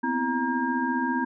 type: tone cluster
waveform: sine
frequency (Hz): 242.1 / 257 / 331.3 / 941 / 1612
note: B3 / C4 / E4 / A#5 / G6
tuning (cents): -34 / -31 / +9 / +16 / +48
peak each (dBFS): -35 / -27 / -33 / -28 / -31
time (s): 0.03-1.25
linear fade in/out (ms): 10
effects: none